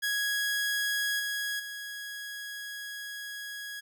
sawtooth tone with level steps, 1661.2 Hz, G#6, in tune, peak -24 / -27 / -34 dBFS, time 0.02-3.81 s, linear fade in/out 20 ms, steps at 1.19 / 1.59 s, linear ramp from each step 10 ms, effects none

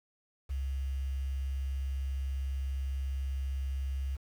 sine tone with quantisation, 67.4 Hz, C#2, 48 cents flat, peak -31 dBFS, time 0.49-4.17 s, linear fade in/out 20 ms, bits 9, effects none

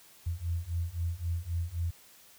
sine beating tone pair, 83 / 86.8 Hz, E2 / F2, +12 / -10 cents, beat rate 3.8 Hz, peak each -34 / -33 dBFS, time 0.26-1.91 s, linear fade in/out 10 ms, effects white hiss -57 dBFS RMS until 2.38 s

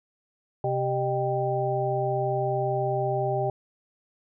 harmonic tone with a mistuned harmonic, 130.81 Hz, C3, in tune, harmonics 1 / 3 / 5 / 6, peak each -29 / -29 / -29 / -29 dBFS, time 0.64-3.5 s, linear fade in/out 2 ms, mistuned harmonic 5, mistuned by -120 cents, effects none

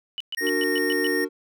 sine tone bursts, 2970 Hz, F#7, 6 cents sharp, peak -27 dBFS, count 7, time 0.18-1.068 s, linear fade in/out 0 ms, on 24 ms, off 120 ms
square tone with pitch glide, 1860 to 1847.2 Hz, A#6 to A#6, -4 to -16 cents, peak -26 dBFS, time 0.37-1.25 s, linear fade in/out 10 ms, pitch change -12 cents, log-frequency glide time 0.49-0.65 s
triangle chord, D augmented, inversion none, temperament just, 293.7 / 367.1 / 458.9 Hz, D4 / F#4 / A#4, 0 / -14 / -27 cents, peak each -25 dBFS, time 0.4-1.29 s, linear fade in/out 50 ms
effects none

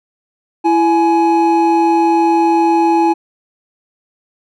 triangle tone pair together, 333.8 / 841 Hz, E4 / G#5, +22 / +22 cents, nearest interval octave + major third, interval 1600 cents, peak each -10 dBFS, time 0.64-3.14 s, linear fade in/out 20 ms, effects none

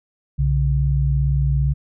sine tone pair together, 62.36 / 140 Hz, B1 / C#3, +17 / +18 cents, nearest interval octave + major second, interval 1401 cents, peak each -18 dBFS, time 0.38-1.74 s, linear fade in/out 20 ms, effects none

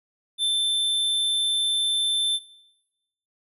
square tone, 3545 Hz, A7, 12 cents sharp, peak -21 dBFS, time 0.38-2.4 s, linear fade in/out 50 ms, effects noise-tail reverb RT60 1.0 s tail -23 dB re dry + resampled to 32000 Hz

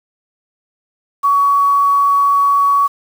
sine tone with quantisation, 1126 Hz, C#6, 27 cents sharp, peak -9 dBFS, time 1.23-2.88 s, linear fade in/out 20 ms, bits 6, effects none

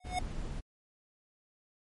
square tone with exponential growth, 729 Hz, F#5, 26 cents flat, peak -28 dBFS, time 0-0.19 s, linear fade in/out 5 ms, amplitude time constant 41 ms
brown noise, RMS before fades -38 dBFS, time 0.04-0.61 s, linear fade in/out 20 ms
effects MP3 48 kbps

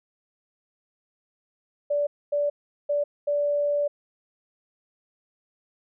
sine tone bursts at uneven times, 581 Hz, D5, 19 cents flat, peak -21 dBFS, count 4, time 1.9-2.07 / 2.32-2.5 / 2.89-3.04 / 3.27-3.88 s, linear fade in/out 10 ms, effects none

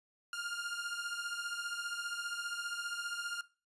sawtooth beating tone pair, 1400 / 1415 Hz, F6 / F6, +4 / +22 cents, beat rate 15 Hz, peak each -37 / -38 dBFS, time 0.33-3.41 s, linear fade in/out 2 ms, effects noise-tail reverb RT60 0.3 s tail -17 dB re dry + resampled to 24000 Hz

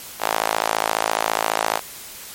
sawtooth tone with high-pass filter, 54.6 Hz, A1, 13 cents flat, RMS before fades -22 dBFS, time 0.19-1.81 s, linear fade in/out 50 ms, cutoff 760 Hz, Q 1.9, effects white hiss -37 dBFS RMS until 2.34 s + MP3 64 kbps

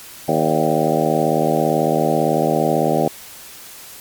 harmonic tone with a mistuned harmonic, 78 Hz, D#2, 5 cents sharp, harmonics 2 / 3 / 4 / 5 / 6 / 7 / 8 / 9 / 10, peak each -23 / -23 / -23 / -23 / -23 / -23 / -23 / -23 / -23 dBFS, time 0.28-3.08 s, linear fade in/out 5 ms, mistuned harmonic 8, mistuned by -66 cents, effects white hiss -38 dBFS RMS until 4 s + MP3 96 kbps

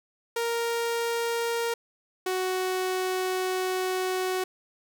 sawtooth tone pair in turn, 466.2 / 371.4 Hz, A#4 / F#4, 0 / +7 cents, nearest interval major third, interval 393 cents, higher first, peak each -22 dBFS, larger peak neither, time 0.36-1.74 / 2.26-4.44 s, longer second, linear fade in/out 5 ms, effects none

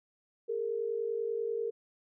sine tone pair together, 410 / 460.2 Hz, G#4 / A#4, -22 / -22 cents, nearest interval major second, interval 200 cents, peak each -36 / -32 dBFS, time 0.48-1.71 s, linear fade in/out 20 ms, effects none

